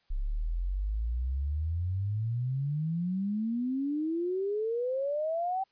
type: exponential sweep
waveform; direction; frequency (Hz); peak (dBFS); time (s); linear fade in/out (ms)
sine; up; 32.7 to 780; -28; 0.1-5.64; 10
effects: white hiss -71 dBFS RMS until 5.71 s + resampled to 11025 Hz